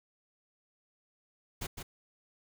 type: noise with echo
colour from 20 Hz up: pink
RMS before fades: -37 dBFS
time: 1.61-1.67 s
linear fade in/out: 10 ms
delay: 160 ms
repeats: 1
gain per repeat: -5 dB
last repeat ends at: 1.83 s
effects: none